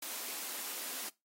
white high-pass noise, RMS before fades -41 dBFS, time 0.02-1.09 s, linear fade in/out 5 ms, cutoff 210 Hz, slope 96 dB/octave, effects noise-tail reverb RT60 0.2 s tail -19 dB re dry + AAC 48 kbps

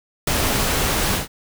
pink noise with ADSR envelope, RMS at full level -18 dBFS, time 0.27-1.28 s, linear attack 5 ms, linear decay 3 ms, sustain -2 dB, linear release 130 ms, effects none

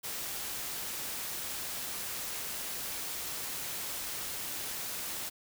white noise, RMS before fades -38 dBFS, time 0.03-5.3 s, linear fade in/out 20 ms, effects none

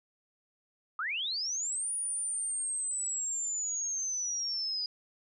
sine linear two-way sweep, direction up then down, 1178 to 9670 to 4903 Hz, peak -31 dBFS, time 0.99-4.86 s, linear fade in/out 2 ms, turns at 1.93 s, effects none

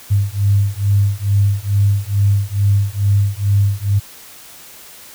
sine beating tone pair, 99.5 / 101.8 Hz, G2 / G#2, +26 / -34 cents, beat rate 2.3 Hz, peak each -15 dBFS, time 0.1-4 s, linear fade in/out 20 ms, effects white hiss -39 dBFS RMS until 5.14 s

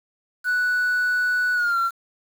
sine tone with pitch glide, 1480 to 1365 Hz, F#6 to F6, 0 to -40 cents, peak -16 dBFS, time 0.44-1.91 s, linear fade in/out 50 ms, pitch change -140 cents, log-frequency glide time 1.54-1.78 s, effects tanh soft clip ceiling -18 dBFS + 7-bit

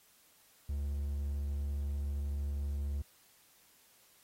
triangle tone, 71.2 Hz, C#2, 47 cents sharp, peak -31 dBFS, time 0.69-3.02 s, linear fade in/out 5 ms, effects white hiss -65 dBFS RMS until 4.23 s + AAC 48 kbps

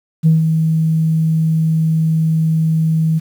sine tone with ADSR envelope, 160.1 Hz, D#3, 50 cents sharp, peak -5 dBFS, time 0.23-3.2 s, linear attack 33 ms, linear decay 150 ms, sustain -6 dB, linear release 24 ms, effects tanh soft clip ceiling -3 dBFS + 7-bit

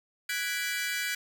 sawtooth chord, G# half-diminished seventh, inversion third, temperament equal with one note detuned, 1480 / 1661.2 / 1975.5 / 2337 Hz, F#6 / G#6 / B6 / D7, 0 / 0 / 0 / -9 cents, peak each -32 dBFS, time 0.29-1.15 s, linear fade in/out 5 ms, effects none

